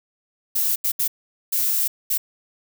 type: noise bursts at uneven times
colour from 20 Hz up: violet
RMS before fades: -21 dBFS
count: 5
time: 0.55-0.76 / 0.84-0.92 / 0.99-1.08 / 1.52-1.88 / 2.1-2.18 s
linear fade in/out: 10 ms
effects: none